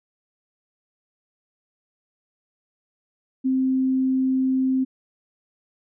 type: tone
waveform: sine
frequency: 261.6 Hz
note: C4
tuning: in tune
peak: -18 dBFS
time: 3.44-4.85 s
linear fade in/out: 20 ms
effects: none